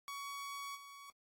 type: tone with level steps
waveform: sawtooth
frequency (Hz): 1124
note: C#6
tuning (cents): +24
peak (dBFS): -39 / -48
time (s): 0.08-1.1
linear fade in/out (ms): 0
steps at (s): 0.75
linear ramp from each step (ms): 10
effects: AAC 48 kbps